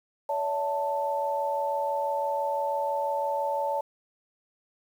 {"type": "tone cluster", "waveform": "sine", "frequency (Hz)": [568, 654, 885], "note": ["C#5", "E5", "A5"], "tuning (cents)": [42, -14, 10], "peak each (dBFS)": [-29, -37, -28], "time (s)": [0.29, 3.81], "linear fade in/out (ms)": 5, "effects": ["9-bit"]}